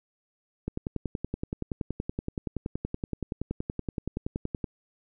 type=click train; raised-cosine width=3 ms; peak=-17 dBFS; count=43; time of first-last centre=0.68-4.642 s; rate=10.6 Hz; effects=none

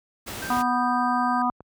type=noise; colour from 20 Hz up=pink; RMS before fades=-34 dBFS; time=0.26-0.63 s; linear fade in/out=20 ms
type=tone; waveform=triangle; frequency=1568 Hz; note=G6; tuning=in tune; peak=-31 dBFS; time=0.42-1.42 s; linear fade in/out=2 ms
type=harmonic tone; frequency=246.4 Hz; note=B3; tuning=4 cents flat; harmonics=1 / 3 / 4 / 5; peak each=-26 / -26 / -26 / -26 dBFS; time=0.5-1.5 s; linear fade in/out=2 ms
type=click; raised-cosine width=1 ms; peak=-28 dBFS; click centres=1.606 s
effects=high-pass 60 Hz 12 dB/octave

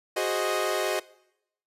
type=chord; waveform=sawtooth; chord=Ab dominant seventh; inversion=third; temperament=equal; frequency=370 / 415.3 / 523.3 / 622.3 Hz; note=Gb4 / Ab4 / C5 / Eb5; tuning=0 / 0 / 0 / 0 cents; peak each=-26 / -28 / -29 / -25 dBFS; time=0.16-1 s; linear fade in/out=10 ms; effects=noise-tail reverb RT60 0.8 s tail -21 dB re dry + resampled to 32000 Hz

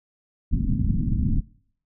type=low-pass noise; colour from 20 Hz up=pink; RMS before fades=-22 dBFS; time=0.51-1.41 s; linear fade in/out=20 ms; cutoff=260 Hz; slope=48 dB/octave; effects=noise-tail reverb RT60 0.6 s tail -23 dB re dry

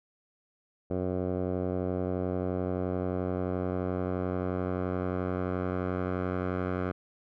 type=tone with low-pass filter sweep; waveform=10% pulse; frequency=91.5 Hz; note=F#2; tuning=19 cents flat; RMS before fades=-31 dBFS; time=0.9-6.92 s; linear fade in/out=10 ms; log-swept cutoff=620 to 1400 Hz; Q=1.3; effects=none

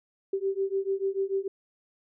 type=beating tone pair; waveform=sine; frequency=386 / 392.8 Hz; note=G4 / G4; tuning=-27 / +4 cents; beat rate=6.8 Hz; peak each=-29 dBFS; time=0.33-1.48 s; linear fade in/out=5 ms; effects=none

